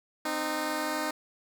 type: tone pair together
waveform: 10% pulse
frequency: 260 / 307.2 Hz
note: C4 / D#4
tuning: -11 / -22 cents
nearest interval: minor third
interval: 289 cents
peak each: -27 / -22 dBFS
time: 0.25-1.11 s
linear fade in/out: 5 ms
effects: none